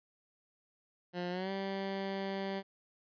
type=tone with pitch glide; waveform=15% pulse; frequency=177.4 to 194.58 Hz; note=F3 to G3; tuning=+27 to -13 cents; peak=-29 dBFS; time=1.13-2.63 s; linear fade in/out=50 ms; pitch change=+160 cents; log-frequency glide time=1.3-1.51 s; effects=resampled to 11025 Hz